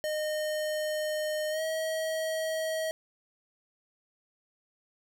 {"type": "tone with pitch glide", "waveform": "square", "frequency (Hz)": [613, 637.6], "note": ["D#5", "D#5"], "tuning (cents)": [-26, 42], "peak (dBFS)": -30, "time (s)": [0.04, 2.91], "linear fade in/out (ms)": 0, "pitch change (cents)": 68, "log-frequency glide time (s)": [1.5, 1.62], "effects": []}